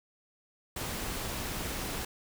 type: noise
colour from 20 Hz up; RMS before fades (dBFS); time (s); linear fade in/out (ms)
pink; -36; 0.76-2.05; 5
effects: none